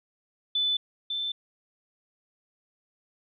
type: tone pair in turn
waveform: sine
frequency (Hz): 3500 / 3537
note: A7 / A7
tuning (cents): -10 / +8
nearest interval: unison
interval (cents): 18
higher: second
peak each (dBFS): -23 / -28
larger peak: first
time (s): 0.55-0.77 / 1.1-1.32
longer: neither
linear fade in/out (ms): 5
effects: none